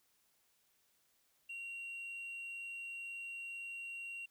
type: tone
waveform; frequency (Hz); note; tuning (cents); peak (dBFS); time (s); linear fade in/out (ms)
sine; 2751; F7; -27; -40; 1.49-4.26; 10
effects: tanh soft clip ceiling -42 dBFS + white hiss -75 dBFS RMS until 4.3 s